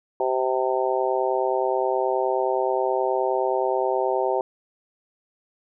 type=harmonic tone; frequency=129.5 Hz; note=C3; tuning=17 cents flat; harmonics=3 / 4 / 5 / 6 / 7; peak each=-25 / -26 / -27 / -28 / -28 dBFS; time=0.2-4.41 s; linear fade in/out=2 ms; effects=none